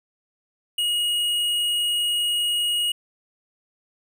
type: tone with hard clipping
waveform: sine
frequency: 2885 Hz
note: F#7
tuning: 44 cents flat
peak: -22 dBFS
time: 0.78-2.92 s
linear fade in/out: 5 ms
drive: 10 dB
effects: none

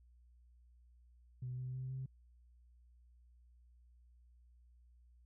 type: tone with pitch steps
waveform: sine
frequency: 125.8 / 127.7 / 129.64 / 131.6 Hz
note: B2 / C3 / C3 / C3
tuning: +32 / -42 / -16 / +10 cents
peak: -39 dBFS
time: 1.42-2.06 s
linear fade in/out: 5 ms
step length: 160 ms
effects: tanh soft clip ceiling -35 dBFS + added 60 Hz sine -62 dBFS peak until 5.25 s

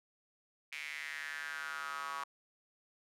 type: tone with high-pass filter sweep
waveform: square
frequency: 75 Hz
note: D2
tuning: 37 cents sharp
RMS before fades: -42 dBFS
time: 0.72-2.24 s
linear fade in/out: 5 ms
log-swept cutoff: 2300 to 1100 Hz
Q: 5.7
effects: low-pass 11000 Hz 12 dB/octave

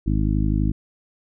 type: harmonic tone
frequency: 52 Hz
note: G#1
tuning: 3 cents sharp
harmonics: 1 / 2 / 3 / 4 / 5 / 6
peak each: -21 / -24 / -26 / -27 / -28 / -29 dBFS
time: 0.06-0.72 s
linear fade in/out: 10 ms
effects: none

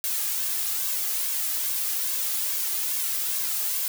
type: noise with flanger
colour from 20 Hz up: blue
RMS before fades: -27 dBFS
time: 0.04-3.88 s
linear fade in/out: 0 ms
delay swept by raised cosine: 1.8 to 2.46 ms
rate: 2.4 Hz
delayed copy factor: +0.55
effects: none

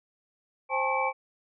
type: tone cluster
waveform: sine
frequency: 525 / 805 / 876 / 1083 / 2311 Hz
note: C5 / G5 / A5 / C#6 / D7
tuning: +6 / +46 / -8 / -41 / -28 cents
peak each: -31 dBFS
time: 0.69-1.13 s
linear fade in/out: 50 ms
effects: none

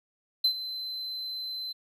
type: tone with ADSR envelope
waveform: triangle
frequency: 4064 Hz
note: B7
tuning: 49 cents sharp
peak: -18 dBFS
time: 0.44-1.73 s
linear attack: 7 ms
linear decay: 83 ms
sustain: -14 dB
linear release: 16 ms
effects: none

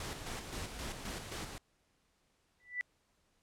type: noise with tremolo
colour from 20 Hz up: pink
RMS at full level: -41 dBFS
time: 0-1.58 s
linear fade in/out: 2 ms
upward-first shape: square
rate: 3.8 Hz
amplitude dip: 45%
type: tone with exponential growth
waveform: sine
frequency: 1975.5 Hz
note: B6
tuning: in tune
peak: -30 dBFS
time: 2.6-2.81 s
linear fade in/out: 0 ms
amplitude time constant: 44 ms
effects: pink hiss -75 dBFS RMS until 3.42 s + low-pass 10000 Hz 12 dB/octave

